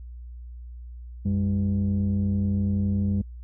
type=tone pair together; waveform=sine; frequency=91.6 / 200.8 Hz; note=F#2 / G3; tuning=-17 / +42 cents; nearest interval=octave + major second; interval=1359 cents; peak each=-22 dBFS; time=1.25-3.22 s; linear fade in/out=10 ms; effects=tanh soft clip ceiling -18 dBFS + added 60 Hz sine -37 dBFS peak until 3.43 s